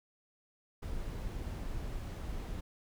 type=noise; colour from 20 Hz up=brown; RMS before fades=-39 dBFS; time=0.82-2.61 s; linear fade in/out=10 ms; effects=none